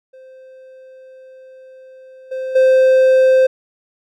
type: tone with level steps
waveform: triangle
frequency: 521 Hz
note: C5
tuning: 7 cents flat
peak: -36 / -19 / -6 dBFS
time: 0.13-3.47 s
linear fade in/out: 10 ms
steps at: 2.31 / 2.55 s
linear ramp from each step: 10 ms
effects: none